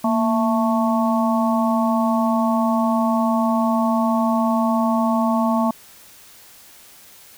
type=harmonic tone with a mistuned harmonic; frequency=220.8 Hz; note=A3; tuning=6 cents sharp; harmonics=1 / 3 / 4 / 5; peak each=-18 / -23 / -24 / -25 dBFS; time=0.04-5.71 s; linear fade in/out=5 ms; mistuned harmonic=1; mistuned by=+82 cents; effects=white hiss -46 dBFS RMS until 7.37 s